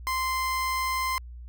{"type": "tone", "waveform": "30% pulse", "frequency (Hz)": 1041, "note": "C6", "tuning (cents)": -9, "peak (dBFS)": -23, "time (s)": [0.07, 1.18], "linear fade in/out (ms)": 0, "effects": ["added 60 Hz sine -39 dBFS peak until 1.48 s"]}